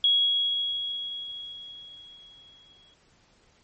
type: tone with exponential decay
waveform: sine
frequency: 3322 Hz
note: G#7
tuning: in tune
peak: -17 dBFS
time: 0.04-2.94 s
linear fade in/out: 2 ms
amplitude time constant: 630 ms
effects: pink hiss -62 dBFS RMS until 3.63 s + MP3 32 kbps